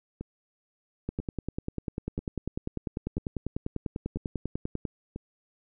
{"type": "two click trains", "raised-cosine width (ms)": 3, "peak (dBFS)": [-23, -18], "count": [6, 39], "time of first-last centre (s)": [[0.21, 5.16], [1.09, 4.852]], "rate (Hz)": [1.01, 10.1], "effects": []}